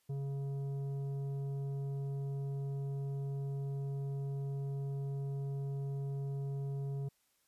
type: tone with tanh clipping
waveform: triangle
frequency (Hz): 138.59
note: C#3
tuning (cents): 0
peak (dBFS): -37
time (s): 0.09-7.09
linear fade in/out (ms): 10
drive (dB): 13
effects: white hiss -75 dBFS RMS until 7.47 s + resampled to 32000 Hz